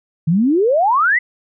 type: exponential sweep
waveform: sine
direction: up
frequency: 150.8 to 2064 Hz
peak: -11 dBFS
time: 0.27-1.19 s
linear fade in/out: 10 ms
effects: none